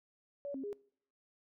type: tone with pitch steps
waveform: sine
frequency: 568 / 268.3 / 409.4 Hz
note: C#5 / C4 / G#4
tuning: +42 / +44 / -25 cents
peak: -38 dBFS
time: 0.45-0.729 s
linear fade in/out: 0 ms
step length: 93 ms
effects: noise-tail reverb RT60 0.6 s tail -23 dB re dry